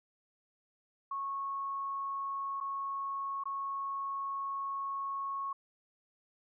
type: tone with dropouts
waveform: sine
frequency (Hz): 1100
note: C#6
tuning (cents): -14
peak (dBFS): -34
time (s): 1.11-5.53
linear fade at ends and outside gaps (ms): 5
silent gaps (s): 2.603-2.609 / 3.438-3.455
effects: none